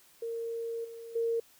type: tone with level steps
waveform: sine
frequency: 461 Hz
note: A#4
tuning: 19 cents flat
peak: -33 / -42 / -27 dBFS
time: 0.22-1.4 s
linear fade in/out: 5 ms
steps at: 0.84 / 1.15 s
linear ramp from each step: 10 ms
effects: white hiss -61 dBFS RMS until 1.59 s

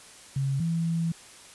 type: tone pair in turn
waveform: sine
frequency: 136.4 / 166.15 Hz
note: C#3 / E3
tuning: -28 / +14 cents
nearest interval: minor third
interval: 342 cents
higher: second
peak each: -24 dBFS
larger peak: neither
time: 0.36-0.6 / 0.6-1.12 s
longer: second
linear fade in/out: 5 ms
effects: white hiss -49 dBFS RMS until 1.54 s + resampled to 24000 Hz

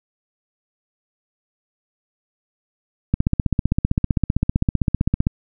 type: click train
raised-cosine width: 5 ms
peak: -4 dBFS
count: 34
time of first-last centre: 3.14-5.269 s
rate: 15.5 Hz
effects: none

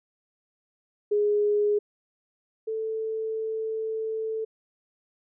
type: tone pair in turn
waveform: sine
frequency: 415.3 / 441.5 Hz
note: G#4 / A4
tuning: 0 / +6 cents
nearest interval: minor second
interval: 106 cents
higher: second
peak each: -20 / -27 dBFS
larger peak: first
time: 1.11-1.79 / 2.67-4.45 s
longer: second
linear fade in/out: 10 ms
effects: none

